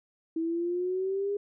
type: exponential sweep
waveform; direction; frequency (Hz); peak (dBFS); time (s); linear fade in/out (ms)
sine; up; 323 to 409.7; -27; 0.36-1.37; 5
effects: none